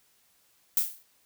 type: noise with exponential decay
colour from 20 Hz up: violet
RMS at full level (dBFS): -21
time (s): 0.77-1.03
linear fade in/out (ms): 1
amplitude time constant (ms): 55
effects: white hiss -66 dBFS RMS until 1.25 s